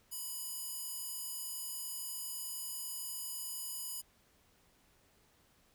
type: tone with high-pass filter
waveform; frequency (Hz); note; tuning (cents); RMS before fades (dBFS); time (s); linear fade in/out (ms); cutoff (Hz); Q
square; 991; B5; +6; -42; 0.11-4.02; 20; 8800; 0.66
effects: pink hiss -69 dBFS RMS until 5.74 s